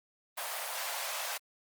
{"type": "high-pass noise", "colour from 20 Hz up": "pink", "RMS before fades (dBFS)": -37, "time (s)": [0.37, 1.38], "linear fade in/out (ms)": 10, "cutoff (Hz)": 580, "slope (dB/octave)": 48, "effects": ["Opus 32 kbps"]}